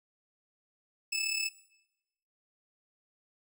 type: tone with amplitude modulation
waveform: 20% pulse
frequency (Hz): 2619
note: E7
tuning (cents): -12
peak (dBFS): -23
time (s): 1.12-1.49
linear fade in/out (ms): 10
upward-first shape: sine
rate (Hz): 35.8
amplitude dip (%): 55
effects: noise-tail reverb RT60 0.9 s tail -17 dB re dry